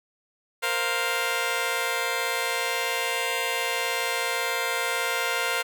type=chord; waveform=10% pulse; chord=Bb suspended second; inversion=none; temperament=just; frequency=466.2 / 524.4 / 699.2 Hz; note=Bb4 / C5 / F5; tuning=0 / +4 / +2 cents; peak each=-21 / -21 / -22 dBFS; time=0.62-5.63 s; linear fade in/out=20 ms; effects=none